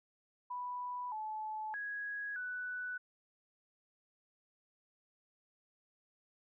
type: tone with pitch steps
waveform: sine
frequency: 987 / 864 / 1661 / 1488 Hz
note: B5 / A5 / G#6 / F#6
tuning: -1 / -32 / 0 / +9 cents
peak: -38 dBFS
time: 0.5-2.98 s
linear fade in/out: 10 ms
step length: 620 ms
effects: none